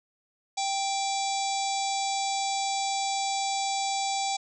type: harmonic tone with a mistuned harmonic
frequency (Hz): 784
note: G5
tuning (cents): 0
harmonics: 1 / 3 / 4 / 5 / 6 / 7 / 8 / 9 / 10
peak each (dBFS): -28 / -38 / -39 / -38 / -39 / -41 / -40 / -38 / -39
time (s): 0.57-4.37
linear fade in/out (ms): 10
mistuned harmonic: 4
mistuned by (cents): +150
effects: none